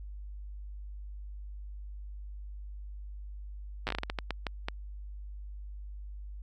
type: slowing click train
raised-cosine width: 0.3 ms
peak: -16 dBFS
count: 13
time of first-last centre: 3.87-4.685 s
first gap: 8 ms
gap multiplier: 1.35
effects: added 50 Hz sine -40 dBFS peak until 6.42 s